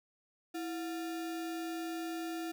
sine tone with sample-and-hold, 329.6 Hz, E4, in tune, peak -36 dBFS, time 0.54-2.52 s, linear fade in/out 10 ms, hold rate 1050 Hz, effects none

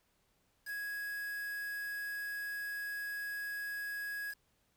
triangle tone with quantisation, 1661.2 Hz, G#6, in tune, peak -36 dBFS, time 0.65-4.35 s, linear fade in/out 50 ms, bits 8, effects pink hiss -75 dBFS RMS until 4.76 s

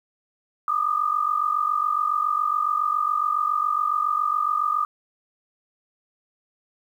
sine tone pair together, 1193 / 1240.2 Hz, D6 / D#6, +27 / -6 cents, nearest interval minor second, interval 67 cents, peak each -23 dBFS, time 0.68-4.85 s, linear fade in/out 2 ms, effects 9-bit

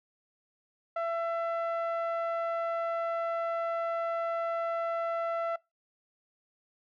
sawtooth tone with low-pass filter, 670 Hz, E5, 28 cents sharp, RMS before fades -32 dBFS, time 0.96-5.56 s, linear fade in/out 5 ms, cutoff 1300 Hz, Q 1.5, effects noise-tail reverb RT60 0.2 s tail -22 dB re dry

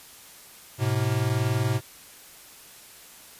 square tone pair together, 107.6 / 127.96 Hz, A2 / C3, -38 / -38 cents, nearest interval minor third, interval 300 cents, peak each -26 dBFS, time 0.78-1.81 s, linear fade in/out 50 ms, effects white hiss -48 dBFS RMS until 3.39 s + resampled to 32000 Hz

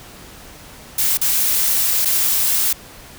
blue noise with dropouts, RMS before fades -17 dBFS, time 0.98-2.73 s, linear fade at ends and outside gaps 5 ms, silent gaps 1.174-1.213 / 2.05-2.054 s, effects pink hiss -40 dBFS RMS until 3.18 s

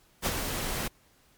pink noise with ADSR envelope, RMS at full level -26 dBFS, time 0.22-0.88 s, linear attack 40 ms, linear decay 49 ms, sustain -6 dB, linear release 6 ms, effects pink hiss -63 dBFS RMS until 1.37 s + MP3 96 kbps

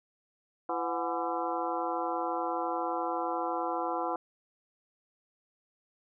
harmonic tone with a mistuned harmonic, 168.3 Hz, E3, 36 cents sharp, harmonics 2 / 3 / 4 / 5 / 6 / 7 / 8, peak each -37 / -37 / -35 / -38 / -36 / -40 / -41 dBFS, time 0.69-4.16 s, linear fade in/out 2 ms, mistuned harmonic 4, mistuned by +140 cents, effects none

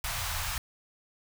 pink band-stop noise, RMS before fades -33 dBFS, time 0.04-0.58 s, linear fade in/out 2 ms, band 110 to 770 Hz, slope 24 dB/octave, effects none

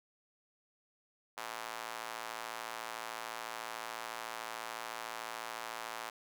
square tone with high-pass filter, 56.9 Hz, A#1, 41 cents flat, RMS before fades -43 dBFS, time 1.37-6.1 s, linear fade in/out 5 ms, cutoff 920 Hz, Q 1.3, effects none

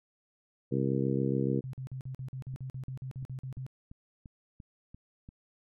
harmonic tone, 67 Hz, C2, 42 cents sharp, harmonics 2 / 3 / 4 / 5 / 6 / 7, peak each -31 / -33 / -34 / -35 / -36 / -36 dBFS, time 0.71-1.61 s, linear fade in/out 20 ms
sine tone bursts, 130.81 Hz, C3, in tune, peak -36 dBFS, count 15, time 1.64-3.665 s, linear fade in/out 0 ms, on 93 ms, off 45 ms
click train, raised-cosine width 5 ms, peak -35 dBFS, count 9, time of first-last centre 2.54-5.289 s, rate 2.91 Hz
effects none

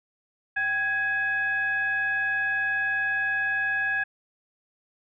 sine tone with frequency modulation, 1661.2 Hz, G#6, in tune, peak -23 dBFS, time 0.56-4.04 s, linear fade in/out 10 ms, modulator 883 Hz, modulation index 0.49, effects none

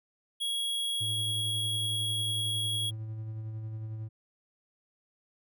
square tone, 3318 Hz, G#7, 2 cents flat, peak -30 dBFS, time 0.4-2.91 s, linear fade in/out 20 ms
triangle tone with tremolo, 109.7 Hz, A2, 5 cents flat, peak -32 dBFS, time 1-4.09 s, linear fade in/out 20 ms, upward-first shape sine, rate 11 Hz, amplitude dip 30%
effects none

